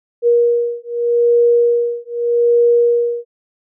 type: beating tone pair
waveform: sine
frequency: 474.3 / 475.12 Hz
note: A#4 / A#4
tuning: +30 / +33 cents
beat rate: 0.82 Hz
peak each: -14 / -14 dBFS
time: 0.22-3.25 s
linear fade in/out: 50 ms
effects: none